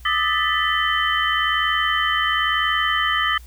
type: tone cluster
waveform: sine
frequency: 1202 / 1283 / 1765 / 1973 / 3069 Hz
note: D6 / E6 / A6 / B6 / G7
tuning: +40 / -47 / +5 / -2 / -37 cents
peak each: -24 dBFS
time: 0.05-3.38 s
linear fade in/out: 5 ms
effects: added 60 Hz sine -39 dBFS peak until 3.46 s + white hiss -52 dBFS RMS until 3.46 s